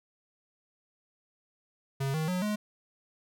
square tone with pitch steps, 136.3 / 157.47 / 181.94 / 210.2 Hz, C#3 / D#3 / F#3 / G#3, -29 / +21 / -29 / +21 cents, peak -29 dBFS, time 2-2.56 s, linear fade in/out 10 ms, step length 140 ms, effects none

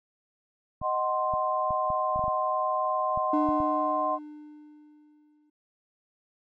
sine chord, C diminished, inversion first, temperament equal with one note detuned, 622.3 / 745.6 / 1046.5 Hz, Eb5 / Gb5 / C6, 0 / +13 / 0 cents, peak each -30 / -31 / -27 dBFS, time 0.81-4.19 s, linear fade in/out 50 ms
clicks, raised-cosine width 5 ms, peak -27 dBFS, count 11, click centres 0.816 / 1.338 / 1.707 / 1.903 / 2.16 / 2.193 / 2.24 / 2.281 / 3.175 / 3.489 / 3.603 s
triangle tone with exponential decay, 300 Hz, D4, 37 cents sharp, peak -21 dBFS, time 3.33-5.5 s, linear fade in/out 5 ms, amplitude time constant 470 ms
effects none

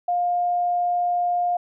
sine tone, 707 Hz, F5, 21 cents sharp, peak -19 dBFS, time 0.08-1.57 s, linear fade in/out 5 ms, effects none

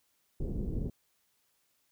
pink low-pass noise, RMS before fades -34 dBFS, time 0.4-0.9 s, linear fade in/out 5 ms, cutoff 380 Hz, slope 24 dB/octave, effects white hiss -74 dBFS RMS until 1.91 s

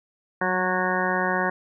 harmonic tone with a mistuned harmonic, 183.6 Hz, F#3, 13 cents flat, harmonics 1 / 2 / 3 / 4 / 5 / 6 / 8 / 9 / 10, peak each -30 / -30 / -30 / -30 / -30 / -30 / -30 / -30 / -30 dBFS, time 0.41-1.5 s, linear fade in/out 5 ms, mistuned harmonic 1, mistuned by +20 cents, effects none

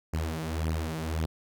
sawtooth beating tone pair, 78.9 / 80.7 Hz, D#2 / E2, +25 / -36 cents, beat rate 1.8 Hz, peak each -28 dBFS, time 0.13-1.26 s, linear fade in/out 10 ms, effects none

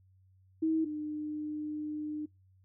sine tone pair in turn, 319.6 / 302.3 Hz, D#4 / D#4, +47 / -50 cents, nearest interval minor second, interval 97 cents, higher first, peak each -26 / -34 dBFS, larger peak first, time 0.62-0.85 / 0.85-2.26 s, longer second, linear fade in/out 10 ms, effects noise-tail reverb RT60 0.2 s tail -25 dB re dry + added 94 Hz sine -61 dBFS peak until 2.64 s

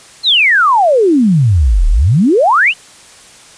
sine exponential two-way sweep, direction down then up, 4296 to 34.91 to 3122 Hz, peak -6 dBFS, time 0.23-2.74 s, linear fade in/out 50 ms, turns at 1.88 s, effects white hiss -39 dBFS RMS until 3.57 s + resampled to 22050 Hz

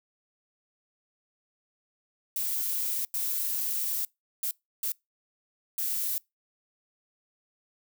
violet noise bursts at uneven times, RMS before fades -30 dBFS, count 5, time 2.36-3.05 / 3.14-4.05 / 4.43-4.51 / 4.83-4.92 / 5.78-6.18 s, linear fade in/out 2 ms, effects noise-tail reverb RT60 0.2 s tail -25 dB re dry

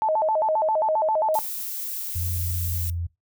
sine tone with vibrato, 741 Hz, F#5, 2 cents sharp, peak -19 dBFS, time 0.02-1.39 s, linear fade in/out 0 ms, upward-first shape square, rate 7.5 Hz, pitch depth 290 cents each way
violet noise, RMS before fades -31 dBFS, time 1.34-2.9 s, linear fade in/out 2 ms
sine tone with pitch glide, 87.31 to 85.32 Hz, F2 to F2, 0 to -40 cents, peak -25 dBFS, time 2.15-3.07 s, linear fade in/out 10 ms, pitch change -40 cents, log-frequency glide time 2.56-2.84 s
effects noise-tail reverb RT60 0.2 s tail -21 dB re dry

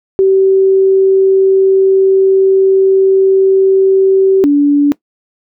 sine tone pair in turn, 384.5 / 288 Hz, G4 / D4, -33 / -34 cents, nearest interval perfect fourth, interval 501 cents, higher first, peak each -5 dBFS, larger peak neither, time 0.19-4.44 / 4.44-4.92 s, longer first, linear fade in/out 0 ms, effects noise-tail reverb RT60 0.1 s tail -20 dB re dry

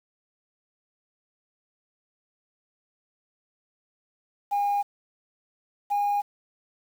sine tone pair in turn, 812 / 816.1 Hz, G#5 / G#5, -39 / -31 cents, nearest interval unison, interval 8 cents, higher second, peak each -20 dBFS, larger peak neither, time 4.51-4.83 / 5.9-6.22 s, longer neither, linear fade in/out 20 ms, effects tanh soft clip ceiling -20 dBFS + 8-bit

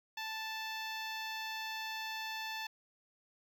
10% pulse tone with notch filter, 880 Hz, A5, in tune, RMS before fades -41 dBFS, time 0.17-2.67 s, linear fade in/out 5 ms, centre 10000 Hz, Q 0.51, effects none

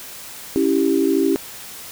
sine chord, C# diminished, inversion none, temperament equal, 277.2 / 329.6 / 392 Hz, C#4 / E4 / G4, 0 / 0 / 0 cents, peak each -19 dBFS, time 0.56-1.36 s, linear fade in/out 0 ms, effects white hiss -36 dBFS RMS until 1.91 s

